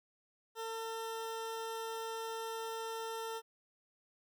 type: tone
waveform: 20% pulse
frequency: 450.7 Hz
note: A4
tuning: 42 cents sharp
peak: -34 dBFS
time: 0.55-3.42 s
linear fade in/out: 50 ms
effects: none